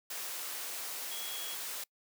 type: tone in noise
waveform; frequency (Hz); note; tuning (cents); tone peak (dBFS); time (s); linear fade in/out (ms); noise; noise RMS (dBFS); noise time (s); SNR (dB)
sine; 3322; G#7; 0; -43; 1.11-1.55; 5; white; -40; 0.1-1.84; -6
effects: noise-tail reverb RT60 0.1 s tail -25 dB re dry + high-pass 400 Hz 12 dB/octave